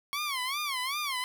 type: tone with vibrato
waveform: 15% pulse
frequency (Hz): 1100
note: C#6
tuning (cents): -14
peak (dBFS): -24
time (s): 0.13-1.24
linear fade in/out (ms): 0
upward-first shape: sine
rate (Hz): 2.6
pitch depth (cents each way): 170
effects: none

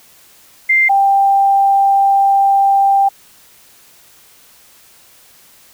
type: tone pair in turn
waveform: sine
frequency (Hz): 2093 / 789.4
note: C7 / G5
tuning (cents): 0 / +12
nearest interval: octave + perfect fourth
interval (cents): 1688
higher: first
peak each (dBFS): -8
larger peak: neither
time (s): 0.69-0.89 / 0.89-3.09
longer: second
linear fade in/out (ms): 10
effects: white hiss -46 dBFS RMS until 5.73 s

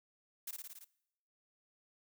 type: noise with echo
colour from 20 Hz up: blue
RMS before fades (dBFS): -42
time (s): 0.47-0.51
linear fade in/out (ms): 5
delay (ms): 56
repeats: 6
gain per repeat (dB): -2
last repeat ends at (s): 0.846
effects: noise-tail reverb RT60 0.8 s tail -21 dB re dry

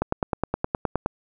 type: click train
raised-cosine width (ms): 1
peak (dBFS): -8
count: 11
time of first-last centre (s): 0.02-1.061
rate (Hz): 9.61
effects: none

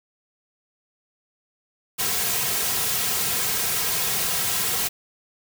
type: noise with comb filter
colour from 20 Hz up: white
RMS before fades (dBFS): -24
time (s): 1.98-4.89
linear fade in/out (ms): 20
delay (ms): 3.4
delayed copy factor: -0.6
effects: none

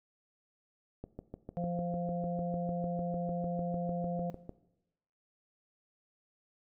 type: click train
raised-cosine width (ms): 2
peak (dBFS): -28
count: 24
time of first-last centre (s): 1.04-4.493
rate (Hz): 6.66
type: harmonic tone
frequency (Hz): 174.1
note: F3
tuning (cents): -5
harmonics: 1 / 3 / 4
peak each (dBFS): -34 / -39 / -40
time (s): 1.57-4.3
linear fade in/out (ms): 0
effects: noise-tail reverb RT60 0.9 s tail -17 dB re dry

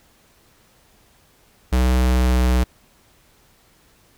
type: tone with pitch glide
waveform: square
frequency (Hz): 63 to 62.35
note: B1 to B1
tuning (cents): +35 to +17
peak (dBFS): -15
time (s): 1.72-2.64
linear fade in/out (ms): 10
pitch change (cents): -18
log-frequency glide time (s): 1.95-2.46
effects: pink hiss -56 dBFS RMS until 4.17 s

